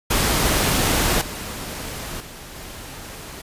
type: noise with level steps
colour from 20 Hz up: pink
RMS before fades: -19 / -31 / -38 / -36 dBFS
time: 0.1-3.42 s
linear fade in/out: 10 ms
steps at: 1.21 / 2.2 / 2.55 s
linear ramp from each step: 5 ms
effects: resampled to 32000 Hz